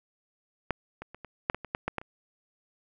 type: clicks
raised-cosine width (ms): 0.5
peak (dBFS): -12 / -24 / -29 / -27 / -9 / -19 / -24 / -13 / -14 / -16 / -29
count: 11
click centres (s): 0.707 / 1.02 / 1.146 / 1.247 / 1.499 / 1.546 / 1.647 / 1.749 / 1.88 / 1.983 / 2.015
effects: none